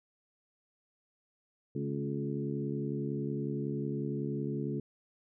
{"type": "harmonic tone with a mistuned harmonic", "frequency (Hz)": 70.9, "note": "C#2", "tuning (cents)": 40, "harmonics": [2, 3, 4, 5, 6], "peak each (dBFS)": [-36, -38, -39, -40, -41], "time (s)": [1.75, 4.8], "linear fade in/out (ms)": 5, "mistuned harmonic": 4, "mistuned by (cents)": -32, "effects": []}